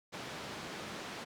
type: band-pass noise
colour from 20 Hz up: pink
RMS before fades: -44 dBFS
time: 0.12-1.25 s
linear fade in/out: 20 ms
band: 170 to 5100 Hz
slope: 12 dB/octave
effects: none